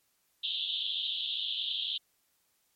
white band-pass noise, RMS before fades -34 dBFS, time 0.43-1.98 s, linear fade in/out 10 ms, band 3000 to 3800 Hz, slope 96 dB/octave, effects white hiss -73 dBFS RMS until 2.75 s + MP3 64 kbps

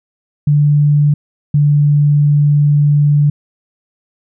sine tone pair in turn, 146.83 / 146.31 Hz, D3 / D3, 0 / -6 cents, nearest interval unison, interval 6 cents, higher first, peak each -7 dBFS, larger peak neither, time 0.47-1.14 / 1.54-3.3 s, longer second, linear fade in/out 5 ms, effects none

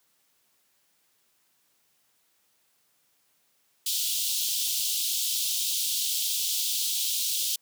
pink high-pass noise, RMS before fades -28 dBFS, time 3.86-7.56 s, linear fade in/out 5 ms, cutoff 3100 Hz, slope 48 dB/octave, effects white hiss -69 dBFS RMS until 7.61 s + high-pass 100 Hz 12 dB/octave

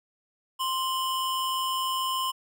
square tone pair together, 1046.5 / 2960 Hz, C6 / F#7, 0 / 0 cents, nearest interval octave + tritone, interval 1800 cents, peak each -28 / -33 dBFS, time 0.59-2.32 s, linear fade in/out 20 ms, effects none

